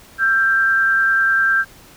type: tone pair together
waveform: sine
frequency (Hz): 1345 / 1582.5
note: E6 / G6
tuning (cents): +34 / +16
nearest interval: minor third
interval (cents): 282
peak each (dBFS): -22 / -13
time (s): 0.18-1.65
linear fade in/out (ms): 50
effects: pink hiss -45 dBFS RMS until 1.96 s